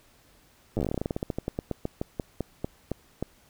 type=slowing click train; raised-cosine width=2 ms; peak=-15 dBFS; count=29; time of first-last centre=0.77-3.226 s; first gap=9 ms; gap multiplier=1.14; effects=pink hiss -60 dBFS RMS until 3.49 s